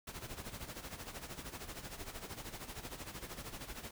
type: noise with tremolo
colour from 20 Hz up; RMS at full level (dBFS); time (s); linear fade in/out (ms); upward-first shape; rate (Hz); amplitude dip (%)
pink; -44; 0.07-3.91; 5; sine; 13; 70
effects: none